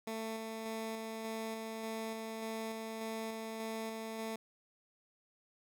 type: tone with tremolo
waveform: 15% pulse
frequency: 222.6 Hz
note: A3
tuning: 20 cents sharp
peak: -32 dBFS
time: 0.07-4.36 s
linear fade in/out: 5 ms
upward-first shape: square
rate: 1.7 Hz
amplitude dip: 25%
effects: none